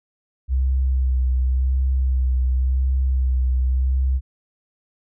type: tone with vibrato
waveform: sine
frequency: 64.5 Hz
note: C2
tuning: 24 cents flat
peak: -16 dBFS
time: 0.48-4.21 s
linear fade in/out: 50 ms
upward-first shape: sine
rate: 0.91 Hz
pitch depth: 27 cents each way
effects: none